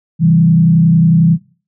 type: tone with frequency modulation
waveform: sine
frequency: 164.81 Hz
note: E3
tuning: in tune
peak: -6 dBFS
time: 0.19-1.38 s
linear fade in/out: 50 ms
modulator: 31.1 Hz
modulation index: 0.72
effects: noise-tail reverb RT60 0.4 s tail -21 dB re dry